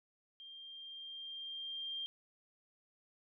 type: tone with level ramp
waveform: sine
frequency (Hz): 3189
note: G7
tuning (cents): +29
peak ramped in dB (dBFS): -50 to -38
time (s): 0.4-2.06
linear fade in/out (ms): 0
effects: none